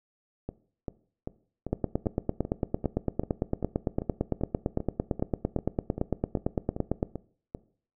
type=two click trains; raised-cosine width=2 ms; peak=-12 / -20 dBFS; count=48 / 19; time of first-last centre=1.73-7.029 / 0.49-7.549 s; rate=8.87 / 2.55 Hz; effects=noise-tail reverb RT60 0.5 s tail -19 dB re dry